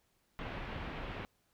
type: low-pass noise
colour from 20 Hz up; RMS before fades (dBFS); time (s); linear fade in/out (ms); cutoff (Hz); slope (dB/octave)
pink; -42; 0.39-1.25; 0; 3000; 24
effects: pink hiss -75 dBFS RMS until 1.53 s